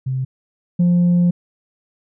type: tone pair in turn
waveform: sine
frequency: 130.8 / 175.46 Hz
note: C3 / F3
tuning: 0 / +8 cents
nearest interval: perfect fourth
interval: 508 cents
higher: second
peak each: -18 / -9 dBFS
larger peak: second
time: 0.06-0.25 / 0.79-1.31 s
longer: second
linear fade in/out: 10 ms
effects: tanh soft clip ceiling -10 dBFS